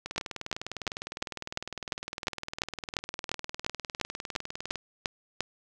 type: two click trains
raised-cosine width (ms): 0.2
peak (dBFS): -18 / -11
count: 94 / 16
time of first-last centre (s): 0.06-4.757 / 0.18-5.406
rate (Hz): 19.8 / 2.87
effects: none